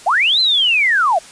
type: linear two-way sweep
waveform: sine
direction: up then down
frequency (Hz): 608 to 4138 to 608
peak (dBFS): -11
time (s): 0.06-1.19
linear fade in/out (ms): 10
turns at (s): 0.4
effects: white hiss -39 dBFS RMS until 1.31 s + resampled to 22050 Hz